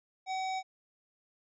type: tone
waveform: square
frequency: 757 Hz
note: F#5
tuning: 39 cents sharp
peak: -33 dBFS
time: 0.26-0.63 s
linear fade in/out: 50 ms
effects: resampled to 16000 Hz